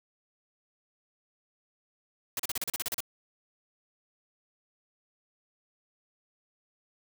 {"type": "noise bursts", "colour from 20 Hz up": "white", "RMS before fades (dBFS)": -32, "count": 11, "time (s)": [2.37, 3.005], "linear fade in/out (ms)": 2, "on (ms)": 25, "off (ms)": 36, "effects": []}